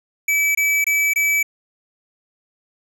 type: tone bursts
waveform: square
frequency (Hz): 2300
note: D7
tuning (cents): -37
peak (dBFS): -16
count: 4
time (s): 0.28-1.429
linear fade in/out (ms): 5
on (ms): 270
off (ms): 23
effects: none